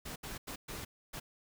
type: noise bursts at uneven times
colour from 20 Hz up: pink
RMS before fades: -43 dBFS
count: 5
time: 0.05-0.16 / 0.23-0.38 / 0.47-0.56 / 0.68-0.85 / 1.13-1.2 s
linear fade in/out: 10 ms
effects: none